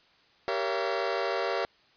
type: chord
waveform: sawtooth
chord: G diminished seventh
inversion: none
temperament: just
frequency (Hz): 392 / 470.4 / 564.5 / 677.4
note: G4 / Bb4 / Db5 / Fb5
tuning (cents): 0 / +16 / +31 / +47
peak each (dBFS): -29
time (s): 0.48-1.65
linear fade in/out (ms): 0
effects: white hiss -62 dBFS RMS until 1.96 s + resampled to 11025 Hz